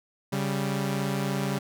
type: tone pair together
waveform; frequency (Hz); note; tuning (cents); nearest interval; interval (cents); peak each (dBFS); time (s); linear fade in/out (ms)
sawtooth; 138.59 / 196; C#3 / G3; 0 / 0; tritone; 600; -25; 0.32-1.59; 10
effects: none